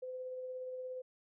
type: tone with tremolo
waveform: sine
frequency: 510 Hz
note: C5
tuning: 44 cents flat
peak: -39 dBFS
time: 0.02-1.02 s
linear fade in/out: 10 ms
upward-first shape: sine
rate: 17 Hz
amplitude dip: 25%
effects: none